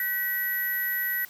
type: tone cluster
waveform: sine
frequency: 1515 / 1932 / 11910 Hz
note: F#6 / B6 / F#9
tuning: +40 / -39 / +10 cents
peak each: -35 / -28 / -28 dBFS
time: 0-1.25 s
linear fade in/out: 2 ms
effects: tanh soft clip ceiling -16 dBFS + white hiss -50 dBFS RMS until 1.29 s